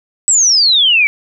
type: exponential sweep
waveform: sine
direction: down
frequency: 8010 to 2250 Hz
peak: -7 dBFS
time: 0.28-1.07 s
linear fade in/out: 0 ms
effects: none